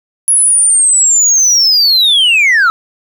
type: linear sweep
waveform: sine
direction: down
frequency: 10548 to 1276 Hz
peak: -3 dBFS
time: 0.28-2.7 s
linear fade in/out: 0 ms
effects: tanh soft clip ceiling -5 dBFS + 7-bit